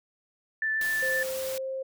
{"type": "tone with vibrato", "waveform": "sine", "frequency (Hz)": 1760, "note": "A6", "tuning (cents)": 0, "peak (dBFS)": -25, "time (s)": [0.62, 1.23], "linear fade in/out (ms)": 2, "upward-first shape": "triangle", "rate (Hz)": 7.8, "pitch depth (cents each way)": 10}
{"type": "noise", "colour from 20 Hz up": "white", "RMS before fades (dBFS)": -38, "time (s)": [0.81, 1.58], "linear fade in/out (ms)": 2}
{"type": "tone with pitch glide", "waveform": "sine", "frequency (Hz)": [523.3, 530], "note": ["C5", "C5"], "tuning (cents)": [0, 22], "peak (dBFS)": -30, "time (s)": [1.02, 1.83], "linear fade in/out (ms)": 10, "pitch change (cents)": 22, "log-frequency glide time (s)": [1.19, 1.7]}
{"effects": []}